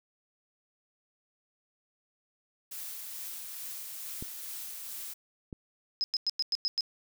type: noise with tremolo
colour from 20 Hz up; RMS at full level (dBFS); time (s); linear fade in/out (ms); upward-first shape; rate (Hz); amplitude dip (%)
blue; -40; 2.71-5.14; 10; sine; 2.3; 25
type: clicks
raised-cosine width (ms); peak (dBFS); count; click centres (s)
3; -26 / -27; 2; 4.225 / 5.528
type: tone bursts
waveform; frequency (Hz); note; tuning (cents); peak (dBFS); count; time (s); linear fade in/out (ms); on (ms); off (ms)
sine; 5090; D#8; +39; -26; 7; 6.01-6.808; 0; 30; 98
effects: none